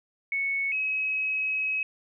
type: tone pair in turn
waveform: sine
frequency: 2211 / 2554 Hz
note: C#7 / D#7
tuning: -5 / +45 cents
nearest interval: major second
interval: 250 cents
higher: second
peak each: -25 dBFS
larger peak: neither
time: 0.32-0.72 / 0.72-1.83 s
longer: second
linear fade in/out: 2 ms
effects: none